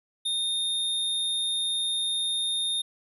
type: tone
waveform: square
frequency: 3661 Hz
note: A#7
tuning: 32 cents flat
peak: -26 dBFS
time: 0.25-2.82 s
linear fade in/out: 10 ms
effects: resampled to 32000 Hz